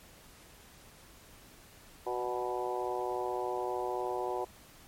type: harmonic tone with a mistuned harmonic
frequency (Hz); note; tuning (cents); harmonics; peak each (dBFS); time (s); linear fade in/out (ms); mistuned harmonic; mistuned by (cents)
123.47; B2; 0; 3 / 4 / 5 / 6 / 7 / 8; -36 / -39 / -41 / -38 / -40 / -41; 2.06-4.45; 10; 5; -28
effects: pink hiss -56 dBFS RMS until 4.87 s + MP3 64 kbps